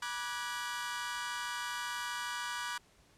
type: chord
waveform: sawtooth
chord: G# half-diminished seventh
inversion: first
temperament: equal with one note detuned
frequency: 969.1 / 1174.7 / 1480 / 1661.2 Hz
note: B5 / D6 / F#6 / G#6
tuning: -33 / 0 / 0 / 0 cents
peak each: -37 / -39 / -38 / -40 dBFS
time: 0.02-2.78 s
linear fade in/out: 5 ms
effects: pink hiss -65 dBFS RMS until 3.17 s + low-pass 10000 Hz 12 dB/octave